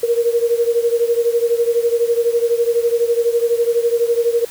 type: beating tone pair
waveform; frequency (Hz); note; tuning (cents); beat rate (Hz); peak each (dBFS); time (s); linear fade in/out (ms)
sine; 466.2 / 478.2; A#4 / A#4; 0 / +44; 12; -15 / -18; 0.03-4.45; 5
effects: white hiss -37 dBFS RMS until 4.5 s